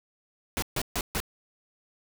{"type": "noise bursts", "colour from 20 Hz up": "pink", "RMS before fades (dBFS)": -29, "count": 4, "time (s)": [0.57, 1.202], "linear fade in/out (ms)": 0, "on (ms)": 53, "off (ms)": 140, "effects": []}